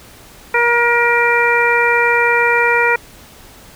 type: harmonic tone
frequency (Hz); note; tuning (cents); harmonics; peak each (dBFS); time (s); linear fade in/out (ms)
474.2; A#4; +30; 1 / 2 / 3 / 4 / 5; -17 / -17 / -17 / -17 / -17; 0.54-2.96; 5
effects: pink hiss -41 dBFS RMS until 3.75 s